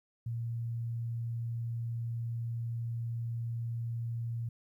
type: tone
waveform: sine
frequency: 116.54 Hz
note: A#2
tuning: in tune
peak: -33 dBFS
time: 0.26-4.49 s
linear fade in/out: 5 ms
effects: 12-bit